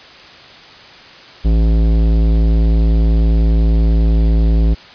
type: tone with tanh clipping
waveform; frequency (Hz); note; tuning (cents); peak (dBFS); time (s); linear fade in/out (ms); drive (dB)
sine; 55.1; A1; +3; -11; 1.44-4.75; 20; 16
effects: white hiss -38 dBFS RMS until 4.94 s + resampled to 11025 Hz